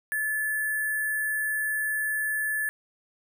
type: tone with sample-and-hold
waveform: sine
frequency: 1730 Hz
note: A6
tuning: 30 cents flat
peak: -25 dBFS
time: 0.12-2.69 s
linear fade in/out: 0 ms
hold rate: 11025 Hz
effects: none